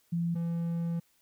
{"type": "tone pair in turn", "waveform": ["sine", "triangle"], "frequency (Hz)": [169.7, 168.63], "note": ["F3", "E3"], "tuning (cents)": [-49, 40], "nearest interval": "unison", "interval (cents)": 11, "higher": "first", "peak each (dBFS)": -27, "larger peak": "neither", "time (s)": [[0.12, 0.35], [0.35, 1]], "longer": "second", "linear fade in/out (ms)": 10, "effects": ["white hiss -69 dBFS RMS until 1.21 s"]}